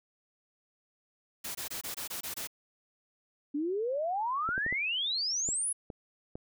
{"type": "noise bursts", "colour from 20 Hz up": "white", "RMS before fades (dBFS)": -38, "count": 8, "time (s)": [1.44, 2.474], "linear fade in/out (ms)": 10, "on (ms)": 110, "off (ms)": 22}
{"type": "exponential sweep", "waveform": "sine", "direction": "up", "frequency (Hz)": [279.2, 10850], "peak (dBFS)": -29, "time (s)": [3.54, 5.73], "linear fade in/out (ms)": 10}
{"type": "clicks", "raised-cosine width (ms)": 2, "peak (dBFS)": -26, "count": 7, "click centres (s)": [4.49, 4.579, 4.664, 4.726, 5.488, 5.902, 6.355]}
{"effects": []}